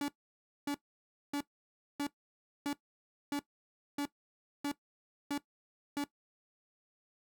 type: tone bursts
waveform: 45% pulse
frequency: 286.8 Hz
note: D4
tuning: 41 cents flat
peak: -32 dBFS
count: 10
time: 0.01-6.04 s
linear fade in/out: 2 ms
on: 72 ms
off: 590 ms
effects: noise-tail reverb RT60 0.1 s tail -17 dB re dry